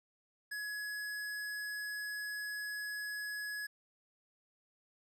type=tone; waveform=square; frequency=1685 Hz; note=G#6; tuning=25 cents sharp; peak=-39 dBFS; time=0.51-3.67 s; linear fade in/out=10 ms; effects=resampled to 32000 Hz + 12-bit